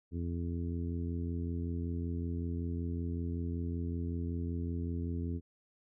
harmonic tone, 85.3 Hz, F2, 40 cents flat, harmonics 1 / 2 / 3 / 4 / 5, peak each -35 / -41 / -40 / -46 / -49 dBFS, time 0.11-5.41 s, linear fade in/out 50 ms, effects none

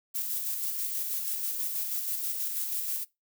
violet noise with tremolo, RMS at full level -31 dBFS, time 0.14-3.05 s, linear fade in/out 20 ms, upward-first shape square, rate 6.2 Hz, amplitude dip 30%, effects noise-tail reverb RT60 0.2 s tail -21 dB re dry

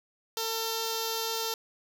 5% pulse tone with notch filter, 451 Hz, A4, 43 cents sharp, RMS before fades -32 dBFS, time 0.37-1.54 s, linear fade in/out 2 ms, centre 2100 Hz, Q 0.86, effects none

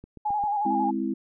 click train, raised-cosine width 3 ms, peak -30 dBFS, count 4, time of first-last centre 0.04-0.438 s, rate 7.53 Hz
sine tone with vibrato, 826 Hz, G#5, 10 cents flat, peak -23 dBFS, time 0.25-0.91 s, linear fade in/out 10 ms, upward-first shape square, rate 11 Hz, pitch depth 39 cents each way
sine chord, Ab augmented, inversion none, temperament equal, 207.7 / 261.6 / 329.6 Hz, Ab3 / C4 / E4, 0 / 0 / 0 cents, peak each -30 / -29 / -29 dBFS, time 0.65-1.14 s, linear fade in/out 10 ms
effects none

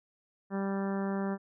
harmonic tone, 196 Hz, G3, in tune, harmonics 1 / 2 / 3 / 4 / 5 / 6 / 7 / 8 / 9, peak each -31 / -37 / -41 / -43 / -45 / -47 / -48 / -49 / -50 dBFS, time 0.5-1.38 s, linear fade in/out 50 ms, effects none

